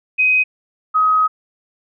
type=tone pair in turn; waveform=sine; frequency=2515 / 1264.1 Hz; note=D#7 / D#6; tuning=+18 / +27 cents; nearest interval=octave; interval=1191 cents; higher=first; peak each=-11 dBFS; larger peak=neither; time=0.18-0.44 / 0.94-1.28 s; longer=second; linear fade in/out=20 ms; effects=none